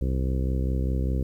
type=harmonic tone; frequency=65 Hz; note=C2; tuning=11 cents flat; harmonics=1 / 2 / 3 / 4 / 5 / 6 / 7 / 8; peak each=-24 / -30 / -34 / -36 / -38 / -40 / -41 / -42 dBFS; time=0.01-1.23 s; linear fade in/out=5 ms; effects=10-bit